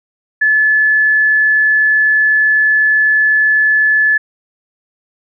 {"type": "tone", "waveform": "sine", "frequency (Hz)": 1726, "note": "A6", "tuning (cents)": -34, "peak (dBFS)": -8, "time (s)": [0.41, 4.18], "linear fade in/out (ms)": 10, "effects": []}